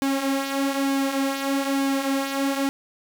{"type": "tone with flanger", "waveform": "sawtooth", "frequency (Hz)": 273.8, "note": "C#4", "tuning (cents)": -21, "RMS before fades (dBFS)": -24, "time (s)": [0.02, 2.69], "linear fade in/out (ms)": 0, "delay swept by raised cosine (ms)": [1.5, 7.2], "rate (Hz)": 1.1, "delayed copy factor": -0.55, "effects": []}